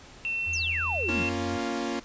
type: tone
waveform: sine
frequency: 2699 Hz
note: E7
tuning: 40 cents sharp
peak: -27 dBFS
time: 0.25-1.29 s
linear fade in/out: 0 ms
type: tone with pitch glide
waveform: sine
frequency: 84.4 to 91.51 Hz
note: E2 to F#2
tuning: +41 to -19 cents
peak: -34 dBFS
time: 0.46-1.58 s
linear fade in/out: 20 ms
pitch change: +140 cents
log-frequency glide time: 1.16-1.29 s
type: exponential sweep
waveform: sine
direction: down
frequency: 6645 to 158.5 Hz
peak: -31 dBFS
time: 0.53-1.23 s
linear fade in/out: 5 ms
type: chord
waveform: sawtooth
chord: Bb minor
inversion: none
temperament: equal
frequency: 233.1 / 277.2 / 349.2 Hz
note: Bb3 / Db4 / F4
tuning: 0 / 0 / 0 cents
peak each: -29 dBFS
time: 1.08-2 s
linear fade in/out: 10 ms
effects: pink hiss -49 dBFS RMS until 2.04 s + resampled to 16000 Hz